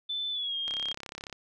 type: tone with pitch glide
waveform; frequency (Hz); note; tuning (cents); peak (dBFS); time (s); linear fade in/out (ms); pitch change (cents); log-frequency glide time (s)
sine; 3520 to 3228; A7 to G#7; 0 to -50; -30; 0.09-0.93; 10; -150; 0.31-0.56
type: click train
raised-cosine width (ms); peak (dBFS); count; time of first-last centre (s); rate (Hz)
0.2; -22; 23; 0.68-1.327; 34
effects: none